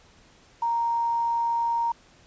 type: tone with quantisation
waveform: sine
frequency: 932.3 Hz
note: A#5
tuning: in tune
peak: -22 dBFS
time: 0.62-1.92 s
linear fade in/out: 5 ms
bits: 8
effects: pink hiss -56 dBFS RMS until 2.26 s + resampled to 16000 Hz